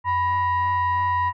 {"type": "tone with frequency modulation", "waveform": "sine", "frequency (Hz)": 987.8, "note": "B5", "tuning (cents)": 0, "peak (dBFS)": -18, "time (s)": [0.04, 1.33], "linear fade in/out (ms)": 50, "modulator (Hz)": 897, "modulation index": 0.56, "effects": ["tanh soft clip ceiling -14 dBFS"]}